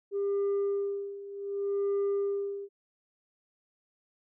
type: tone with tremolo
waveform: sine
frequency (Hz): 400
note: G4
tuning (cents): +35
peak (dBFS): -23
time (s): 0.11-2.69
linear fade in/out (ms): 50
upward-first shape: sine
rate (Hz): 0.66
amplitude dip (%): 85
effects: tanh soft clip ceiling -25 dBFS